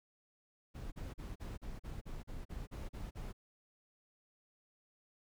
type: noise bursts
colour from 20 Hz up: brown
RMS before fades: -44 dBFS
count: 12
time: 0.74-3.329 s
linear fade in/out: 20 ms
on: 180 ms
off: 39 ms
effects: none